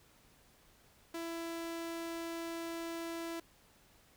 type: tone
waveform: sawtooth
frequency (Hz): 333.3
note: E4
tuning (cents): +19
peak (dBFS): -35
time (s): 1.14-3.4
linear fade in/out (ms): 5
effects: pink hiss -65 dBFS RMS until 4.16 s